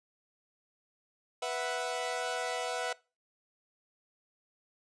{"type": "chord", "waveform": "sawtooth", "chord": "B suspended fourth", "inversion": "none", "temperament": "equal", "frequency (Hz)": [493.9, 659.3, 740], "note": ["B4", "E5", "F#5"], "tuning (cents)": [0, 0, 0], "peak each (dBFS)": -33, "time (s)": [1.42, 2.93], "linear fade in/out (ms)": 5, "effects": ["noise-tail reverb RT60 0.3 s tail -22 dB re dry", "resampled to 22050 Hz"]}